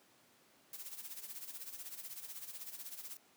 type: noise with tremolo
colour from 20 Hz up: blue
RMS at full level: -45 dBFS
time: 0.73-3.17 s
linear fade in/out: 2 ms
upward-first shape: sine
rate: 16 Hz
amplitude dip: 70%
effects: pink hiss -67 dBFS RMS until 3.36 s + high-pass 200 Hz 12 dB/octave